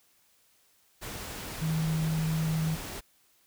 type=tone in noise; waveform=sine; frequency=159.1 Hz; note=D#3; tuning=39 cents sharp; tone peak=-26 dBFS; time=1.61-2.76 s; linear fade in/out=20 ms; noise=pink; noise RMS=-39 dBFS; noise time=1.01-3.01 s; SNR=+10 dB; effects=white hiss -66 dBFS RMS until 3.46 s